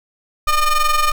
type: ring-modulated tone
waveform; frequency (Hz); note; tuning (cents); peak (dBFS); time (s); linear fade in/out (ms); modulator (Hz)
45% pulse; 605; D#5; -49; -10; 0.47-1.12; 5; 616
effects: none